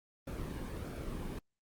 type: noise with flanger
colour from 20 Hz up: brown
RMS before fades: -40 dBFS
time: 0.27-1.39 s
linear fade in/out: 5 ms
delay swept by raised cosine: 1 to 1.54 ms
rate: 1.5 Hz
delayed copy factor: -0.5
effects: Opus 32 kbps